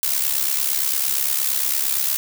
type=noise with amplitude modulation; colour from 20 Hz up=blue; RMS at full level=-18 dBFS; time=0.03-2.17 s; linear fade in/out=0 ms; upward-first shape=sine; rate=68.7 Hz; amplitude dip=70%; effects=none